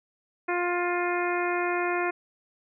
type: harmonic tone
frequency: 352.4 Hz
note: F4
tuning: 16 cents sharp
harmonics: 1 / 2 / 3 / 4 / 5 / 6 / 7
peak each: -28 / -31 / -33 / -34 / -35 / -36 / -36 dBFS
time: 0.48-2.11 s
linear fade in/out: 10 ms
effects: none